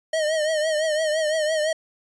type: tone with vibrato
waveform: square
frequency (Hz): 622.3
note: D#5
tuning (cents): 0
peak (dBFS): -21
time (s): 0.13-1.73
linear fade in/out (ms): 5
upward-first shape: triangle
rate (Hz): 5.9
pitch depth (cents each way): 79
effects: resampled to 22050 Hz